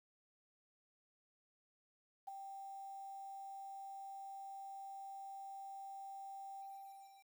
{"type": "tone with ADSR envelope", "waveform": "sine", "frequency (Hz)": 784, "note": "G5", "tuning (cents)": 0, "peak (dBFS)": -40, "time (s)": [2.27, 7.3], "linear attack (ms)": 14, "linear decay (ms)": 5, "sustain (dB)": -7, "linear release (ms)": 690, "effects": ["11-bit"]}